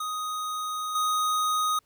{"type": "tone with level steps", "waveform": "square", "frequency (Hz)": 1248, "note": "D#6", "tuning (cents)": 5, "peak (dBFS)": [-30, -24], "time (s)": [0, 1.79], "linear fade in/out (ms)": 5, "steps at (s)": 0.95, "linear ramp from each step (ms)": 5, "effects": ["pink hiss -68 dBFS RMS until 1.85 s"]}